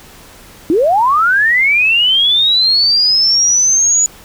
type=linear sweep; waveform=sine; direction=up; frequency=293.8 to 6910 Hz; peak=-8 dBFS; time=0.7-4.06 s; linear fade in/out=0 ms; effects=pink hiss -39 dBFS RMS until 4.24 s